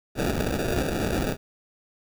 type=noise with sample-and-hold; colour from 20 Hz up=white; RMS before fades=-26 dBFS; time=0.15-1.37 s; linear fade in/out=50 ms; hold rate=1050 Hz; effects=none